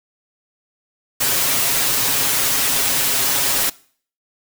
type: noise with comb filter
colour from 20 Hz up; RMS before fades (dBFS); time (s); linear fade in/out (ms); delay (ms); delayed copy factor
white; -18; 1.2-3.7; 10; 7.3; +0.9
effects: noise-tail reverb RT60 0.5 s tail -22 dB re dry